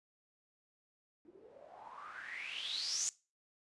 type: noise with low-pass filter sweep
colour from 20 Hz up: blue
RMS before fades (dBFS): -43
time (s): 1.25-3.09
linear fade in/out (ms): 0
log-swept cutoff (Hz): 320 to 7000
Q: 8.9
effects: noise-tail reverb RT60 0.3 s tail -21 dB re dry + resampled to 24000 Hz